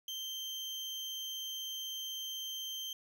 35% pulse tone, 3136 Hz, G7, in tune, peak -37 dBFS, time 0.08-2.93 s, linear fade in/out 2 ms, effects none

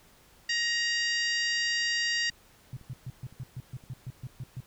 harmonic tone, 940 Hz, A#5, 14 cents sharp, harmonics 2 / 3 / 4 / 5 / 6 / 7 / 8, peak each -29 / -34 / -39 / -32 / -38 / -44 / -44 dBFS, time 0.49-2.3 s, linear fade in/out 5 ms
click train, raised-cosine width 5 ms, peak -39 dBFS, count 4, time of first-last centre 2.3-3.838 s, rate 1.95 Hz
sine tone bursts, 127 Hz, B2, 49 cents sharp, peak -34 dBFS, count 12, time 2.73-4.604 s, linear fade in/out 2 ms, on 37 ms, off 130 ms
effects pink hiss -59 dBFS RMS until 4.66 s

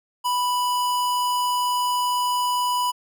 square tone, 987.8 Hz, B5, in tune, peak -21 dBFS, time 0.24-2.92 s, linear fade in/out 20 ms, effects none

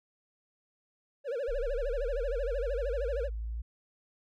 triangle tone with vibrato, 516 Hz, C5, 24 cents flat, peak -29 dBFS, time 1.24-3.3 s, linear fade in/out 50 ms, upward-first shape sine, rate 13 Hz, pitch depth 210 cents each way
sine linear sweep, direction up, 30.87 to 57.9 Hz, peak -33 dBFS, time 1.48-3.62 s, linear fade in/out 10 ms
effects none

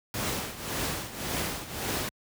pink noise with tremolo, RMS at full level -29 dBFS, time 0.14-2.09 s, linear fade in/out 2 ms, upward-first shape triangle, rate 1.8 Hz, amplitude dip 80%, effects high-pass 60 Hz 12 dB/octave

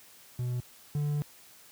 triangle tone pair in turn, 123.6 / 146.99 Hz, B2 / D3, +2 / +2 cents, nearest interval minor third, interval 300 cents, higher second, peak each -27 / -25 dBFS, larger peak second, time 0.39-0.6 / 0.95-1.22 s, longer second, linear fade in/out 0 ms, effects white hiss -55 dBFS RMS until 1.71 s + high-pass 60 Hz 12 dB/octave

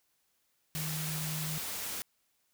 sine tone in noise, 155.56 Hz, D#3, in tune, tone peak -36 dBFS, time 0.75-1.58 s, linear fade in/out 0 ms, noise white, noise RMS -38 dBFS, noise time 0.75-2.02 s, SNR -1 dB, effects white hiss -75 dBFS RMS until 2.53 s

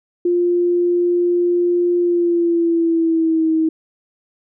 sine tone with pitch glide, 350.6 to 319.6 Hz, F4 to D#4, +7 to +47 cents, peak -13 dBFS, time 0.25-3.69 s, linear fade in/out 5 ms, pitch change -160 cents, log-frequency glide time 1.99-3.51 s, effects none

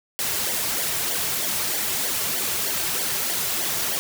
white noise with flanger, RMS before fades -25 dBFS, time 0.19-3.99 s, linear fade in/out 0 ms, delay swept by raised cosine 0.76 to 4.06 ms, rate 3.2 Hz, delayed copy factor -0.7, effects none

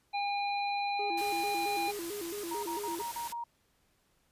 harmonic tone, 809 Hz, G#5, 46 cents flat, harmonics 1 / 3 / 5, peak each -31 / -38 / -41 dBFS, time 0.13-1.92 s, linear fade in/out 20 ms
triangle tone with vibrato, 373.1 Hz, F#4, 14 cents sharp, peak -35 dBFS, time 0.99-3.02 s, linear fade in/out 5 ms, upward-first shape square, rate 4.5 Hz, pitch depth 170 cents each way
white noise, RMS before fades -43 dBFS, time 1.17-3.33 s, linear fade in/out 10 ms
sine tone bursts, 941 Hz, A#5, 16 cents sharp, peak -35 dBFS, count 6, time 2.51-3.44 s, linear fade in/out 5 ms, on 120 ms, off 42 ms
effects pink hiss -72 dBFS RMS until 4.31 s + resampled to 32000 Hz

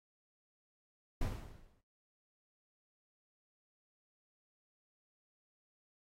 brown noise with exponential decay, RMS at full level -33 dBFS, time 1.21-1.81 s, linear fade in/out 5 ms, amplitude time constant 130 ms, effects noise-tail reverb RT60 0.2 s tail -17 dB re dry + AAC 48 kbps

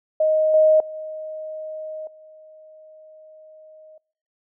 sine tone with level steps, 624 Hz, D#5, 5 cents sharp, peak -15 / -11 / -29 / -43 dBFS, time 0.2-3.98 s, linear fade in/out 5 ms, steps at 0.54 / 0.8 / 2.07 s, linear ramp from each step 2 ms, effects noise-tail reverb RT60 0.6 s tail -26 dB re dry

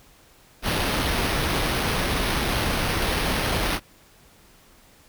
pink noise with sample-and-hold, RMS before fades -24 dBFS, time 0.62-3.8 s, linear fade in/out 50 ms, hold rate 7350 Hz, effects pink hiss -54 dBFS RMS until 5.08 s

